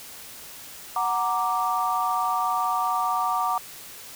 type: chord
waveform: sine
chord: Gb augmented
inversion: none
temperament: equal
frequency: 740 / 932.3 / 1174.7 Hz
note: Gb5 / Bb5 / D6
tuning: 0 / 0 / 0 cents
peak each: -27 / -27 / -25 dBFS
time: 0.96-3.58 s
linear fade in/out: 2 ms
effects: white hiss -42 dBFS RMS until 4.15 s